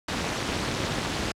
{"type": "noise with amplitude modulation", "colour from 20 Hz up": "pink", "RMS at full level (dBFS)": -24, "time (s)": [0.08, 1.32], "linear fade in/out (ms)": 5, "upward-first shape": "sine", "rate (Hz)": 259, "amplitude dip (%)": 90, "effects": ["high-pass 60 Hz 12 dB/octave", "low-pass 6000 Hz 12 dB/octave"]}